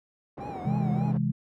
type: band-pass noise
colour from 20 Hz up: pink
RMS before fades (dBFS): -39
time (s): 0.37-1.18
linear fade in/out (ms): 10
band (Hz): 130 to 690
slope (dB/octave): 12
type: tone with vibrato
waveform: triangle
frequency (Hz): 776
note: G5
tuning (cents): -18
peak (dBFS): -35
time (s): 0.4-1.12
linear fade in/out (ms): 10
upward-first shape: triangle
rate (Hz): 3.4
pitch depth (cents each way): 140
type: chord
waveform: sine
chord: C augmented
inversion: none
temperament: equal with one note detuned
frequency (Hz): 130.81 / 163.11 / 207.7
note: C3 / E3 / G#3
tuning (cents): 0 / -18 / 0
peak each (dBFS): -28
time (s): 0.65-1.32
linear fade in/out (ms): 10
effects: none